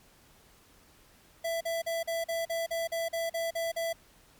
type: tone bursts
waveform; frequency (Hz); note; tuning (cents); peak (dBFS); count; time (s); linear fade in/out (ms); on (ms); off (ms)
square; 665; E5; +15; -30; 12; 1.44-3.931; 10; 170; 41
effects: pink hiss -60 dBFS RMS until 4.39 s + MP3 96 kbps